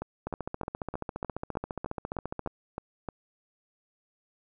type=two click trains; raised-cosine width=1 ms; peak=-20 / -19 dBFS; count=11 / 33; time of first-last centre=0.02-3.087 / 0.27-2.462 s; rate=3.26 / 14.6 Hz; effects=none